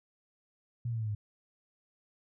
sine linear sweep, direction down, 121 to 102.4 Hz, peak -31 dBFS, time 0.85-1.15 s, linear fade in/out 5 ms, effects none

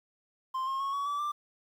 triangle tone with pitch steps, 1046.5 / 1072.2 / 1098.5 / 1125.5 / 1153.1 / 1181.5 Hz, C6 / C6 / C#6 / C#6 / D6 / D6, 0 / +42 / -16 / +26 / -32 / +10 cents, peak -28 dBFS, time 0.54-1.32 s, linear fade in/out 10 ms, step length 130 ms, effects 10-bit

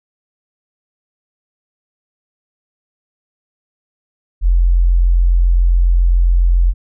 sine tone, 43.65 Hz, F1, in tune, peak -8 dBFS, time 4.41-6.74 s, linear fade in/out 50 ms, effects none

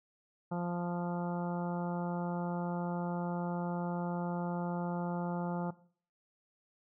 harmonic tone, 174.61 Hz, F3, in tune, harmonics 1 / 2 / 3 / 4 / 5 / 6 / 7 / 8, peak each -34 / -43 / -43 / -44 / -42 / -53 / -50 / -53 dBFS, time 0.51-5.71 s, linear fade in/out 10 ms, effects noise-tail reverb RT60 0.5 s tail -18 dB re dry

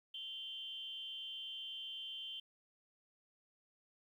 sine tone with amplitude modulation, 3116 Hz, G7, 11 cents flat, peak -40 dBFS, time 0.14-2.4 s, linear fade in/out 5 ms, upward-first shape sine, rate 299 Hz, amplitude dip 70%, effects 12-bit

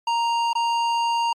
square tone with dropouts, 932.3 Hz, A#5, in tune, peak -20 dBFS, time 0.07-1.33 s, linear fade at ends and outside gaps 5 ms, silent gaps 0.532-0.552 s, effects low-pass 5000 Hz 12 dB/octave + MP3 64 kbps

